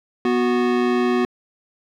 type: tone pair together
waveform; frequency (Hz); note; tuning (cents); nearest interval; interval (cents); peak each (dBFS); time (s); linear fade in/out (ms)
square; 245.3 / 367.5; B3 / F#4; -12 / -12; perfect fifth; 700; -20; 0.25-1.25; 2
effects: low-pass 3000 Hz 12 dB/octave + 9-bit